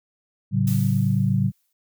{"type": "chord", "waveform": "sine", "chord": "F# minor", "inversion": "first", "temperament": "equal with one note detuned", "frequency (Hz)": [110, 138.59, 188.88], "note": ["A2", "C#3", "F#3"], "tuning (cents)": [0, 0, 36], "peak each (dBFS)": -22, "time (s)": [0.51, 1.52], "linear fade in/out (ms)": 50}
{"type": "noise with exponential decay", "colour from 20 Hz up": "blue", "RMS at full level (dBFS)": -33, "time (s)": [0.67, 1.73], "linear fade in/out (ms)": 5, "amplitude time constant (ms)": 230}
{"effects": []}